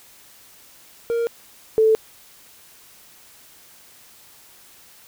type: tone pair in turn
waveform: triangle / sine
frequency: 466.2 / 440 Hz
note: A#4 / A4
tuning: 0 / 0 cents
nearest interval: minor second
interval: 100 cents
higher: first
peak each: -17 / -12 dBFS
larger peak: second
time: 1.1-1.27 / 1.78-1.95 s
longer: neither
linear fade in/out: 0 ms
effects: white hiss -49 dBFS RMS until 5.07 s